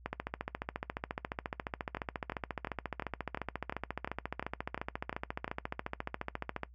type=two click trains; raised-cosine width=0.5 ms; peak=-22 / -20 dBFS; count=11 / 95; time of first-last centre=1.97-5.479 / 0.06-6.633 s; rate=2.85 / 14.3 Hz; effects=noise-tail reverb RT60 0.1 s tail -19 dB re dry + added 60 Hz sine -53 dBFS peak until 6.74 s